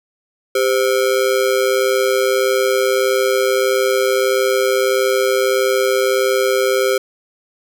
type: ring-modulated tone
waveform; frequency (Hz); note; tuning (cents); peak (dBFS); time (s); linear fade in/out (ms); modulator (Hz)
square; 456.7; A#4; -36; -11; 0.55-6.98; 5; 60.8
effects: none